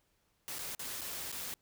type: noise with dropouts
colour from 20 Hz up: white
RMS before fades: -41 dBFS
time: 0.48-1.54 s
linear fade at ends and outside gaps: 0 ms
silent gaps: 0.585-0.591 / 0.749-0.794 / 1.01-1.016 / 1.317-1.326 s
effects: pink hiss -75 dBFS RMS until 1.61 s